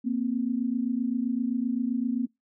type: tone pair together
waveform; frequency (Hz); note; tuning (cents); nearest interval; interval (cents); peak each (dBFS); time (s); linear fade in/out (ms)
sine; 233.9 / 261.6; A#3 / C4; +6 / 0; major second; 194; -27 / -28; 0.04-2.27; 20
effects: noise-tail reverb RT60 0.2 s tail -26 dB re dry